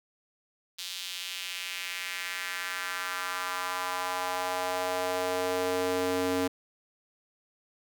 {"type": "tone with high-pass filter sweep", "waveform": "square", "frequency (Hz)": 91.4, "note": "F#2", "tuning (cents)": -21, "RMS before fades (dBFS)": -32, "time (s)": [0.78, 6.48], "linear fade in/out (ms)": 10, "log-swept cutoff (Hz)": [3700, 330], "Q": 2, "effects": []}